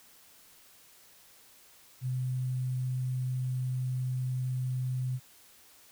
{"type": "tone with sample-and-hold", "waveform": "sine", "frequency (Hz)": 127.8, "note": "C3", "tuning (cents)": -40, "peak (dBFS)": -29, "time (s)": [2.01, 5.2], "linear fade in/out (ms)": 50, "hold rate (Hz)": 8820, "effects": ["white hiss -58 dBFS RMS until 5.91 s"]}